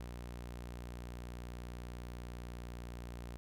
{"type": "tone with pitch glide", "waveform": "sawtooth", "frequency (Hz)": [60.2, 59.65], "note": ["B1", "A#1"], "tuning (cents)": [-44, 41], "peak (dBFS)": -40, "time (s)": [0, 3.37], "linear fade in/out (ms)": 0, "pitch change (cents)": -15, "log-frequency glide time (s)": [1.54, 3.07], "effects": []}